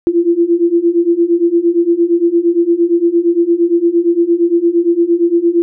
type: beating tone pair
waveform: sine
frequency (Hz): 336.7 / 345.4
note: E4 / F4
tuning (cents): +37 / -19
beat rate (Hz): 8.7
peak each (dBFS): -13 / -11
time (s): 0.07-5.62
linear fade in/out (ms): 0
effects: none